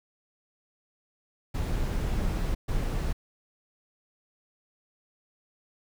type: noise bursts at uneven times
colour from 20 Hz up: brown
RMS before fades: -28 dBFS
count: 2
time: 1.54-2.55 / 2.68-3.13 s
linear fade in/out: 10 ms
effects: none